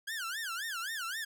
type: tone with vibrato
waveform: sawtooth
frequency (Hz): 1565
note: G6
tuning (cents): -3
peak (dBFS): -32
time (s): 0.07-1.25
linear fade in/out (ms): 10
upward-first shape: sine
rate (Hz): 3.8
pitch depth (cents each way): 280
effects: none